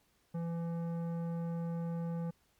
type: tone with tanh clipping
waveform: sine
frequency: 168.2 Hz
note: E3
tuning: 35 cents sharp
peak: -36 dBFS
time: 0.34-2.31 s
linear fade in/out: 10 ms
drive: 13 dB
effects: pink hiss -72 dBFS RMS until 2.59 s + MP3 96 kbps